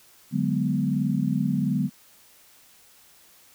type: chord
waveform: sine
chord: G# half-diminished seventh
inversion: second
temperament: equal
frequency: 146.83 / 185 / 207.7 / 246.9 Hz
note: D3 / F#3 / G#3 / B3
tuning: 0 / 0 / 0 / 0 cents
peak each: -27 dBFS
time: 0.31-1.9 s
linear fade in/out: 50 ms
effects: white hiss -55 dBFS RMS until 3.54 s